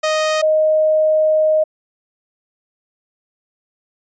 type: tone pair in turn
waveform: sawtooth / sine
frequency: 622.3 / 622.3 Hz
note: D#5 / D#5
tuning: 0 / 0 cents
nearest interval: unison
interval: 0 cents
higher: neither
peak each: -11 dBFS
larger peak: neither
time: 0.03-0.42 / 0.42-1.64 s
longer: second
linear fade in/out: 10 ms
effects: resampled to 16000 Hz